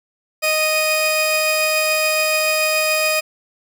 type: tone pair together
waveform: sawtooth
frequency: 622.5 / 2483 Hz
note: D#5 / D#7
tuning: +1 / -4 cents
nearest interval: 2 octaves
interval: 2395 cents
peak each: -15 dBFS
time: 0.42-3.21 s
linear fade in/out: 20 ms
effects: none